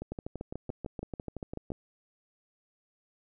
two click trains, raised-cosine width 2 ms, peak -24 / -23 dBFS, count 11 / 12, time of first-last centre 0.02-1.704 / 0.12-1.719 s, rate 5.94 / 6.88 Hz, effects none

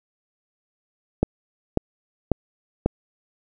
click train, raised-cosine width 2 ms, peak -4 dBFS, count 4, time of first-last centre 1.23-2.86 s, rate 1.84 Hz, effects none

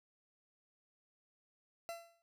40% pulse tone with exponential decay, 675 Hz, E5, 41 cents sharp, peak -38 dBFS, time 1.89-2.22 s, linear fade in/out 0 ms, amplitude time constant 71 ms, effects none

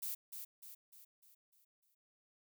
violet noise with echo, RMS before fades -41 dBFS, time 0.02-0.15 s, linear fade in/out 10 ms, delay 300 ms, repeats 6, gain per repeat -6 dB, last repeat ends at 1.95 s, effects none

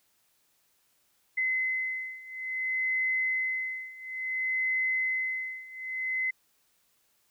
sine beating tone pair, 2044 / 2044.58 Hz, C7 / C7, -41 / -41 cents, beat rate 0.58 Hz, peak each -32 / -30 dBFS, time 1.37-6.31 s, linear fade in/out 10 ms, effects white hiss -70 dBFS RMS until 7.3 s

